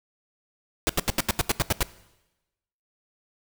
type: noise bursts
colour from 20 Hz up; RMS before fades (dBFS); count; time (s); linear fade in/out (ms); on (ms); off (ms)
pink; -22; 10; 0.87-1.829; 0; 23; 81
effects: noise-tail reverb RT60 1.0 s tail -19 dB re dry